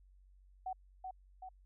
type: tone with echo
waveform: sine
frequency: 750 Hz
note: F#5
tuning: 23 cents sharp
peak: -37 dBFS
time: 0.66-0.73 s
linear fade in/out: 5 ms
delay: 380 ms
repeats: 2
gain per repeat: -4 dB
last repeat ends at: 1.49 s
effects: added 47 Hz sine -60 dBFS peak until 1.65 s